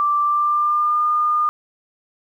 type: tone with pitch glide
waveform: sine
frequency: 1174.7 to 1214 Hz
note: D6 to D#6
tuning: 0 to -43 cents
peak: -15 dBFS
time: 0-1.49 s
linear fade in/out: 0 ms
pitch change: +57 cents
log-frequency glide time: 0.21-1.07 s
effects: 9-bit

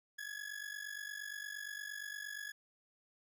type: ring-modulated tone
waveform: 40% pulse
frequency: 1686 Hz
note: G#6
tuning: 26 cents sharp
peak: -39 dBFS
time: 0.18-2.52 s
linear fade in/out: 10 ms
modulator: 24.3 Hz
effects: none

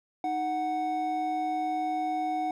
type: tone pair together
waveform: triangle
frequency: 311.1 / 739.9 Hz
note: D#4 / F#5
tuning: 0 / 0 cents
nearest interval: octave + minor third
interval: 1500 cents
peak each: -32 / -26 dBFS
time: 0.24-2.51 s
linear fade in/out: 2 ms
effects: none

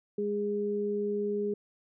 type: tone pair together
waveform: sine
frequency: 205.7 / 411.4 Hz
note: G#3 / G#4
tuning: -16 / -16 cents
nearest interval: octave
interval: 1200 cents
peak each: -34 / -29 dBFS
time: 0.18-1.54 s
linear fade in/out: 5 ms
effects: none

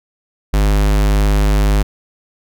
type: tone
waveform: square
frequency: 50.9 Hz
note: G#1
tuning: 34 cents flat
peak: -11 dBFS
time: 0.53-1.83 s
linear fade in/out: 10 ms
effects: none

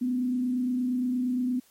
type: tone with frequency modulation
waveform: sine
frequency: 250.3 Hz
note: B3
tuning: 23 cents sharp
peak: -24 dBFS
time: 0.01-1.6 s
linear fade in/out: 10 ms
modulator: 28.6 Hz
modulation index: 0.35
effects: white hiss -61 dBFS RMS until 1.7 s + MP3 64 kbps

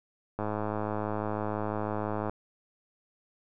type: click train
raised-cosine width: 1 ms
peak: -18 dBFS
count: 203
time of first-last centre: 0.39-2.296 s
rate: 106 Hz
effects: none

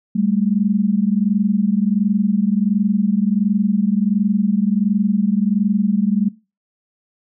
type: tone pair together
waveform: sine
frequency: 196 / 217.4 Hz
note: G3 / A3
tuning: 0 / -21 cents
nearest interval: major second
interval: 179 cents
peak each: -17 dBFS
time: 0.15-6.29 s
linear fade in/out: 10 ms
effects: noise-tail reverb RT60 0.3 s tail -22 dB re dry

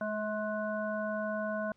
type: harmonic tone with a mistuned harmonic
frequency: 211.8 Hz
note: G#3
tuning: 34 cents sharp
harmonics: 1 / 3 / 5 / 7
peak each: -37 / -34 / -42 / -39 dBFS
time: 0.01-1.72 s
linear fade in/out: 2 ms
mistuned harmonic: 3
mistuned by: +20 cents
effects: pink hiss -70 dBFS RMS until 1.76 s + low-pass 5000 Hz 12 dB/octave

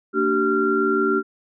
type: tone cluster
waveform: sine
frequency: 228 / 294.7 / 385 / 1379 Hz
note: A#3 / D4 / G4 / F6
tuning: -38 / +6 / -31 / -22 cents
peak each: -26 / -24 / -20 / -22 dBFS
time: 0.13-1.23 s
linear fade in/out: 50 ms
effects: none

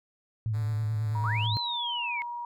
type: tone with vibrato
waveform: sine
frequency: 109.1 Hz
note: A2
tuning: 14 cents flat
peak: -26 dBFS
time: 0.46-1.57 s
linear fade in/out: 0 ms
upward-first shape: square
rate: 9.2 Hz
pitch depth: 39 cents each way
type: tone with tremolo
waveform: 5% pulse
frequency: 147 Hz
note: D3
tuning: 2 cents sharp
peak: -35 dBFS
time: 0.53-1.48 s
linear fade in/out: 20 ms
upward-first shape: sine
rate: 1.9 Hz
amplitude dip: 30%
type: tone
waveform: sine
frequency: 955 Hz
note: A#5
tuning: 42 cents sharp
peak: -33 dBFS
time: 1.15-2.45 s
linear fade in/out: 2 ms
type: linear two-way sweep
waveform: sine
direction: up then down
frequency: 1018 to 4186 to 2153 Hz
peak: -30 dBFS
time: 1.24-2.22 s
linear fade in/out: 0 ms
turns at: 1.56 s
effects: none

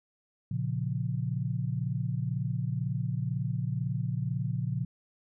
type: chord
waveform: sine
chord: Bb minor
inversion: none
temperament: equal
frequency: 116.54 / 138.59 / 174.61 Hz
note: Bb2 / Db3 / F3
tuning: 0 / 0 / 0 cents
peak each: -32 / -32 / -35 dBFS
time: 0.51-4.85 s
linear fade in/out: 5 ms
effects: none

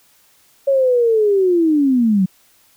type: linear sweep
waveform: sine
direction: down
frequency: 557 to 180 Hz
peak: -11 dBFS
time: 0.67-2.26 s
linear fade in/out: 10 ms
effects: white hiss -54 dBFS RMS until 2.76 s

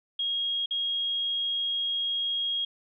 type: tone with dropouts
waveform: sine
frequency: 3273 Hz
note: G#7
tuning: 26 cents flat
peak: -26 dBFS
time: 0.19-2.65 s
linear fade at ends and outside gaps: 5 ms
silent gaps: 0.66-0.708 s
effects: none

